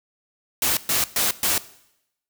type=noise bursts; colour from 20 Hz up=white; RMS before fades=-21 dBFS; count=4; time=0.62-1.58 s; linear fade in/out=2 ms; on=150 ms; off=120 ms; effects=noise-tail reverb RT60 0.8 s tail -18 dB re dry